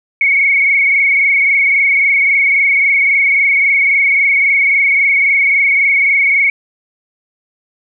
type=tone with frequency modulation; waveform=sine; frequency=2217 Hz; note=C#7; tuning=in tune; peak=-8 dBFS; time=0.21-6.5 s; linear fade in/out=2 ms; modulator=23.7 Hz; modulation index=2.7; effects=none